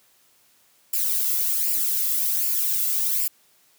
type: noise with flanger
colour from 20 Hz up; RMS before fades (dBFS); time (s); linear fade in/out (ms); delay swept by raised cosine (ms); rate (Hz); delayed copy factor
violet; -23; 0.93-3.28; 5; 0.4 to 1.5; 1.3; +0.6
effects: white hiss -60 dBFS RMS until 3.78 s + high-pass 80 Hz 12 dB/octave